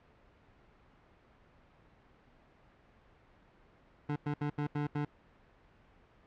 25% pulse tone bursts at uneven times, 146.83 Hz, D3, in tune, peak -28 dBFS, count 6, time 4.09-4.16 / 4.26-4.34 / 4.41-4.5 / 4.58-4.67 / 4.75-4.87 / 4.95-5.05 s, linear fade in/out 5 ms, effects pink hiss -63 dBFS RMS until 6.26 s + low-pass 2000 Hz 12 dB/octave

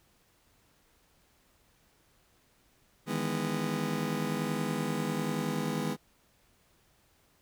30% pulse chord, E major seventh, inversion third, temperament just, 154.51 / 164.81 / 206 / 247.2 Hz, D#3 / E3 / G#3 / B3, -12 / 0 / -14 / +2 cents, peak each -33 / -36 / -32 / -33 dBFS, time 3.06-5.97 s, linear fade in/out 50 ms, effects pink hiss -67 dBFS RMS until 7.41 s

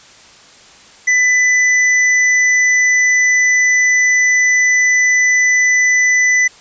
square tone, 1996 Hz, B6, 18 cents sharp, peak -10 dBFS, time 1.07-6.48 s, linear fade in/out 10 ms, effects white hiss -42 dBFS RMS until 6.6 s + resampled to 16000 Hz

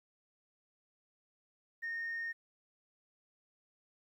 sine tone, 1841 Hz, A#6, 22 cents flat, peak -35 dBFS, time 1.82-2.33 s, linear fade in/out 20 ms, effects tanh soft clip ceiling -33 dBFS + 12-bit

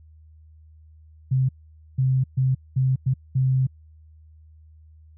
sine tone bursts at uneven times, 130.81 Hz, C3, in tune, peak -17 dBFS, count 6, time 1.31-1.49 / 1.98-2.24 / 2.37-2.55 / 2.76-2.96 / 3.06-3.14 / 3.35-3.67 s, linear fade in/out 10 ms, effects added 78 Hz sine -47 dBFS peak until 5.17 s

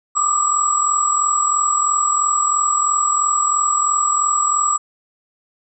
sine tone cluster, 1174 / 1217 / 7730 Hz, D6 / D#6 / B8, -1 / -39 / -38 cents, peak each -19 dBFS, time 0.15-4.78 s, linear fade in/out 20 ms, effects none

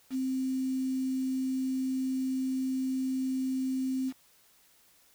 sine tone with quantisation, 261.6 Hz, C4, in tune, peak -28 dBFS, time 0.1-4.13 s, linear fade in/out 50 ms, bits 8, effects white hiss -63 dBFS RMS until 5.14 s

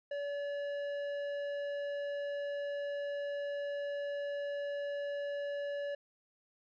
sine tone with tanh clipping, 572 Hz, D5, 46 cents flat, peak -37 dBFS, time 0.11-5.95 s, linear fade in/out 5 ms, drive 11 dB, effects none

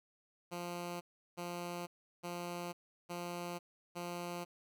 10% pulse tone bursts, 174.61 Hz, F3, in tune, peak -32 dBFS, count 5, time 0.51-4.45 s, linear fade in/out 20 ms, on 500 ms, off 360 ms, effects none

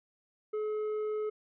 sine tone with tanh clipping, 427 Hz, G#4, 48 cents sharp, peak -32 dBFS, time 0.53-1.3 s, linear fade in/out 10 ms, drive 6 dB, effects none

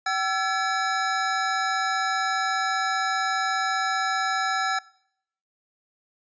square tone cluster, 765 / 1340 / 1704 Hz, G5 / E6 / G#6, -42 / +28 / +44 cents, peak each -28 dBFS, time 0.06-4.79 s, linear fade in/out 5 ms, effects noise-tail reverb RT60 0.7 s tail -22 dB re dry + resampled to 16000 Hz

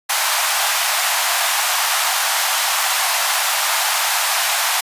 pink high-pass noise, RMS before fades -18 dBFS, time 0.09-4.81 s, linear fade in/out 10 ms, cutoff 690 Hz, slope 48 dB/octave, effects resampled to 32000 Hz

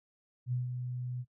sine tone with ADSR envelope, 124.5 Hz, B2, 14 cents sharp, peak -29 dBFS, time 0.46-1.25 s, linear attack 62 ms, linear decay 150 ms, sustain -6 dB, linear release 47 ms, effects noise-tail reverb RT60 0.1 s tail -17 dB re dry

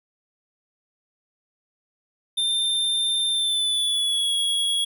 square tone with pitch glide, 3591 to 3331 Hz, A7 to G#7, +35 to +4 cents, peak -21 dBFS, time 2.37-4.85 s, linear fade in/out 10 ms, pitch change -131 cents, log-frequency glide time 3.29-4.34 s, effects none

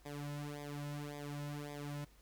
sawtooth tone with flanger, 145.6 Hz, D3, 15 cents flat, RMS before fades -44 dBFS, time 0.05-2.05 s, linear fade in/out 10 ms, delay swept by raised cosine 0.7 to 2.6 ms, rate 1.8 Hz, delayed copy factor -1, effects added 50 Hz sine -62 dBFS peak until 2.21 s + pink hiss -68 dBFS RMS until 2.21 s

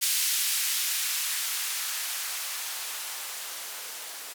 violet noise with band-pass filter sweep, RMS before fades -31 dBFS, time 0.01-4.34 s, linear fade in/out 20 ms, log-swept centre 2700 to 440 Hz, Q 0.72, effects none

